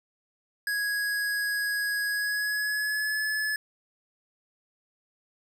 square tone with pitch glide, 1661.2 to 1718.8 Hz, G#6 to A6, 0 to -41 cents, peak -27 dBFS, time 0.67-3.56 s, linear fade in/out 2 ms, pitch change +59 cents, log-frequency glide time 2.08-3.22 s, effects none

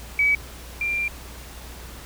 sine tone pair in turn, 2280 / 2377 Hz, C#7 / D7, +48 / +20 cents, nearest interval minor second, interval 72 cents, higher second, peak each -16 / -22 dBFS, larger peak first, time 0.19-0.35 / 0.81-1.08 s, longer second, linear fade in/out 2 ms, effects added 60 Hz sine -40 dBFS peak until 2.05 s + pink hiss -42 dBFS RMS until 2.05 s

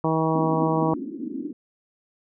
harmonic tone, 160 Hz, D#3, 49 cents sharp, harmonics 1 / 2 / 3 / 4 / 5 / 6 / 7, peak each -25 / -25 / -27 / -29 / -30 / -28 / -31 dBFS, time 0.04-0.94 s, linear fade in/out 2 ms
pink band-pass noise, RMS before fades -32 dBFS, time 0.35-1.53 s, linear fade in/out 5 ms, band 240 to 320 Hz, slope 48 dB/octave
effects none

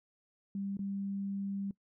sine tone with dropouts, 197.7 Hz, G3, 15 cents sharp, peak -34 dBFS, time 0.55-1.71 s, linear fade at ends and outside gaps 2 ms, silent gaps 0.77-0.791 s, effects noise-tail reverb RT60 0.1 s tail -21 dB re dry

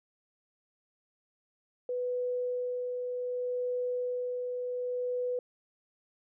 sine tone with tremolo, 495.6 Hz, B4, 6 cents sharp, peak -29 dBFS, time 1.89-5.39 s, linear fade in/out 2 ms, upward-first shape sine, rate 0.66 Hz, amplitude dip 30%, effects none

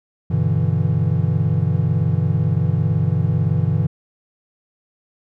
triangle chord, E minor seventh, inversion first, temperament equal, 98 / 123.47 / 146.83 / 164.81 Hz, G2 / B2 / D3 / E3, 0 / 0 / 0 / 0 cents, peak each -19 dBFS, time 0.3-3.87 s, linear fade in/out 10 ms, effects none

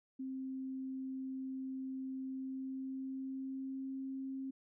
sine tone with pitch glide, 263.5 to 267 Hz, C4 to C4, +12 to +35 cents, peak -39 dBFS, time 0.19-4.51 s, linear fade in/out 10 ms, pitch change +23 cents, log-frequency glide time 2.25-3.91 s, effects none

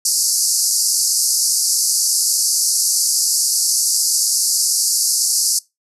pink band-pass noise, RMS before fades -17 dBFS, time 0.05-5.59 s, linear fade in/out 5 ms, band 4600 to 12000 Hz, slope 96 dB/octave, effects noise-tail reverb RT60 0.2 s tail -22 dB re dry

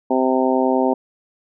harmonic tone, 130 Hz, C3, 11 cents flat, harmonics 2 / 3 / 4 / 5 / 6 / 7, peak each -19 / -21 / -22 / -23 / -24 / -24 dBFS, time 0.1-0.94 s, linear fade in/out 10 ms, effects none

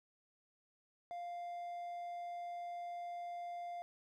triangle tone, 698.5 Hz, F5, in tune, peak -40 dBFS, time 1.11-3.82 s, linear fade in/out 0 ms, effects none

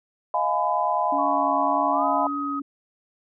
sine chord, F half-diminished seventh, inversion third, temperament just, 628.6 / 698.5 / 838.1 / 1005.8 Hz, Eb5 / F5 / Ab5 / Cb6, +18 / 0 / +16 / +31 cents, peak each -28 / -26 / -26 / -24 dBFS, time 0.34-2.27 s, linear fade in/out 2 ms
sine tone with vibrato, 282.9 Hz, C#4, 35 cents sharp, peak -28 dBFS, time 1.12-2.62 s, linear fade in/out 5 ms, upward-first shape triangle, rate 1.8 Hz, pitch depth 19 cents each way
sine tone with pitch glide, 1108.7 to 1258.9 Hz, C#6 to D#6, 0 to +20 cents, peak -27 dBFS, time 1.18-2.6 s, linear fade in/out 10 ms, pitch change +220 cents, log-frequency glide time 1.91-2.05 s
effects none

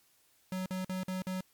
square tone bursts, 186 Hz, F#3, 9 cents sharp, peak -34 dBFS, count 5, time 0.52-1.408 s, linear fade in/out 2 ms, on 140 ms, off 47 ms, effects white hiss -68 dBFS RMS until 1.53 s + MP3 96 kbps

